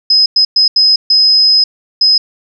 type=tone bursts at uneven times; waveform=sine; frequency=5070 Hz; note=D#8; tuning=32 cents sharp; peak=-5 dBFS; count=6; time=0.1-0.26 / 0.36-0.45 / 0.56-0.68 / 0.76-0.96 / 1.1-1.64 / 2.01-2.18 s; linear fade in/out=5 ms; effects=none